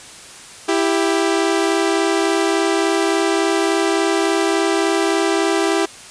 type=tone pair together; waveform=sawtooth; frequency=330.5 / 394 Hz; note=E4 / G4; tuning=+5 / +9 cents; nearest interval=minor third; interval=304 cents; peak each=-14 / -14 dBFS; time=0.68-5.86 s; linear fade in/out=10 ms; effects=white hiss -38 dBFS RMS until 6.1 s + resampled to 22050 Hz